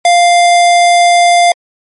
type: tone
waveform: square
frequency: 698 Hz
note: F5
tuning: 1 cent flat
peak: -5 dBFS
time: 0.05-1.52 s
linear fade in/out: 2 ms
effects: MP3 48 kbps